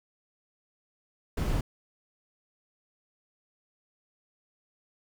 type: noise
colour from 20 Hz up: brown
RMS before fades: -28 dBFS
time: 1.37-1.61 s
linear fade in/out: 5 ms
effects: none